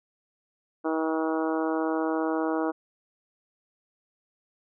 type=harmonic tone; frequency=159.7 Hz; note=D#3; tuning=45 cents sharp; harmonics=2 / 3 / 4 / 5 / 6 / 7 / 8 / 9; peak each=-27 / -31 / -33 / -35 / -37 / -38 / -39 / -40 dBFS; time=0.84-2.72 s; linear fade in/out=20 ms; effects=none